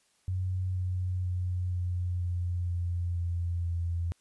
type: tone with pitch steps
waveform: sine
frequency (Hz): 92.5 / 91.44 / 90.39 / 89.35 / 88.32 / 87.31 / 86.31 / 85.31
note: F#2 / F#2 / F#2 / F2 / F2 / F2 / F2 / F2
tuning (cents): 0 / -20 / -40 / +40 / +20 / 0 / -20 / -40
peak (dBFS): -28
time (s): 0.28-4.12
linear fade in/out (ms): 0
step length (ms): 480
effects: white hiss -69 dBFS RMS until 4.2 s + resampled to 24000 Hz